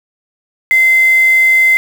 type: tone with quantisation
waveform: sine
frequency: 2068 Hz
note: C7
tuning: 21 cents flat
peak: -6 dBFS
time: 0.71-1.77 s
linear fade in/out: 0 ms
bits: 4
effects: none